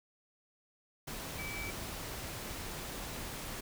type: tone in noise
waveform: sine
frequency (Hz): 2307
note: D7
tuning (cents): -31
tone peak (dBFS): -41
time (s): 1.38-1.71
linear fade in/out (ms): 10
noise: pink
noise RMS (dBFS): -42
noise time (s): 1.07-3.61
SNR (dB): -2
effects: none